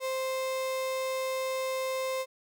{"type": "tone", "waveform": "35% pulse", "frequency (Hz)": 523.3, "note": "C5", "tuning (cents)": 0, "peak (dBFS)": -28, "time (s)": [0, 2.26], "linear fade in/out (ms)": 50, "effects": []}